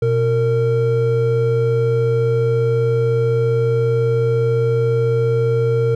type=tone pair together; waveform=triangle; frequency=121.7 / 459.5 Hz; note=B2 / A#4; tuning=-25 / -25 cents; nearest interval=octave + major seventh; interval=2300 cents; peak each=-15 / -14 dBFS; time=0.02-5.95 s; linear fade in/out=5 ms; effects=none